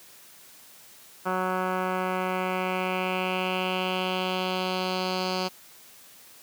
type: tone with low-pass filter sweep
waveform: 10% pulse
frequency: 185 Hz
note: F#3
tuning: in tune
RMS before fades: -28 dBFS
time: 1.25-5.49 s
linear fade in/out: 20 ms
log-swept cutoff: 1500 to 4700 Hz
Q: 3
effects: white hiss -51 dBFS RMS until 6.42 s + high-pass 100 Hz 12 dB/octave